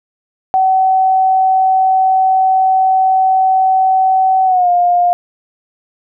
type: tone with pitch glide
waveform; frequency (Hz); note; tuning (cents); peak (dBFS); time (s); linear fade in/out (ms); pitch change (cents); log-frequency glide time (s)
sine; 758 to 707.2; F#5 to F5; +42 to +22; -8; 0.54-5.13; 0; -120; 4.45-4.69
effects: none